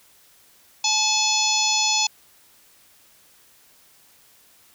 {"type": "harmonic tone", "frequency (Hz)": 860, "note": "A5", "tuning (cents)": -40, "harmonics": [1, 3, 4, 5, 6, 7, 8], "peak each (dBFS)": [-26, -26, -26, -26, -26, -26, -26], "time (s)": [0.84, 2.07], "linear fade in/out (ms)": 5, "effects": ["white hiss -55 dBFS RMS until 4.74 s"]}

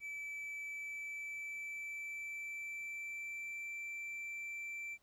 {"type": "tone with pitch glide", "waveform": "triangle", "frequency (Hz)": [2309, 2340], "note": ["D7", "D7"], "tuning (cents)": [-30, -7], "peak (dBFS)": -40, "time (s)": [0, 4.98], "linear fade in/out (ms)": 50, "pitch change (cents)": 23, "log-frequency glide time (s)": [0.65, 3.7], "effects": ["pink hiss -75 dBFS RMS until 5.02 s"]}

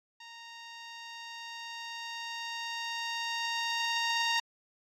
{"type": "tone with level ramp", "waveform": "10% pulse", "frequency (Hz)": 928, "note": "A#5", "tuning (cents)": -8, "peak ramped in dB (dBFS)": [-38, -18], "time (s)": [0.2, 4.4], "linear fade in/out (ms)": 5, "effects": ["low-pass 6000 Hz 12 dB/octave", "AAC 48 kbps"]}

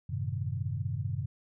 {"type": "chord", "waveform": "sine", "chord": "F# diminished seventh", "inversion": "none", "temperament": "equal with one note detuned", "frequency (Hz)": [94.61, 110, 130.81, 155.56], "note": ["F#2", "A2", "C3", "Eb3"], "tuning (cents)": [39, 0, 0, 0], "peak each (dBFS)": [-35, -36, -35, -40], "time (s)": [0.09, 1.26], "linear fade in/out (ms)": 10, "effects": []}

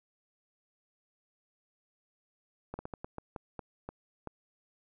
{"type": "slowing click train", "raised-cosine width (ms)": 1, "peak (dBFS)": -25, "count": 10, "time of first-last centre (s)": [2.74, 4.273], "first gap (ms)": 50, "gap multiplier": 1.29, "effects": []}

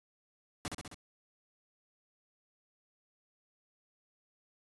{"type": "noise with echo", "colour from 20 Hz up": "pink", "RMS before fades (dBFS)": -37, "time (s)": [0.65, 0.68], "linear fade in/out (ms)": 0, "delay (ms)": 66, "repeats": 4, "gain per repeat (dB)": -3, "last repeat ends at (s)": 0.944, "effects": ["resampled to 24000 Hz"]}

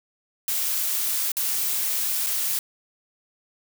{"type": "noise with dropouts", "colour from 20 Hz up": "blue", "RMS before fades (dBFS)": -25, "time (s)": [0.48, 2.59], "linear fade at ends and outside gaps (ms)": 1, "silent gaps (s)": [[1.318, 1.368], [2.264, 2.268]], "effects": []}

